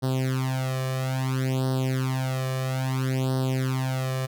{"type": "tone with flanger", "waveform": "sawtooth", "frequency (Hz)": 130.81, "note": "C3", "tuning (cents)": 0, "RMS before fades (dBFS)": -26, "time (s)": [0.02, 4.27], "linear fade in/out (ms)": 20, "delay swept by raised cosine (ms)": [0.21, 1.71], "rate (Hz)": 0.6, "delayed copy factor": 0.95, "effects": []}